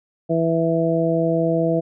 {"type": "harmonic tone", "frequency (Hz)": 164.81, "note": "E3", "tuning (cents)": 0, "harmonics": [1, 2, 3, 4], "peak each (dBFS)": [-22, -22, -22, -22], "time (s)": [0.29, 1.81], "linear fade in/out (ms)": 20, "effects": []}